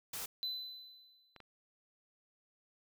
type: noise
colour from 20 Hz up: white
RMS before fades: -42 dBFS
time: 0.13-0.26 s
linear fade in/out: 5 ms
type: tone with exponential decay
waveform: triangle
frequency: 4016 Hz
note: B7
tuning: 28 cents sharp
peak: -33 dBFS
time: 0.43-1.4 s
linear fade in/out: 0 ms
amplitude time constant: 210 ms
type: clicks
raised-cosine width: 0.3 ms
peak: -36 dBFS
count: 2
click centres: 1.363 / 1.403 s
effects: none